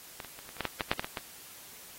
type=clicks; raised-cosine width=0.3 ms; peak=-23 / -28 / -29 / -29 / -30 / -16 / -14 / -13 / -9 / -15 / -19 / -18 dBFS; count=12; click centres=0.202 / 0.247 / 0.39 / 0.491 / 0.567 / 0.607 / 0.653 / 0.808 / 0.915 / 0.995 / 1.045 / 1.172 s; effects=white hiss -50 dBFS RMS until 1.98 s + AAC 48 kbps